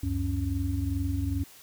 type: tone cluster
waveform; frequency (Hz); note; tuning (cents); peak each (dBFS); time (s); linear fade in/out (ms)
sine; 70.7 / 93.1 / 277.3; C#2 / F#2 / C#4; +35 / +11 / +1; -31 / -29 / -32; 0.03-1.44; 5
effects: white hiss -52 dBFS RMS until 1.62 s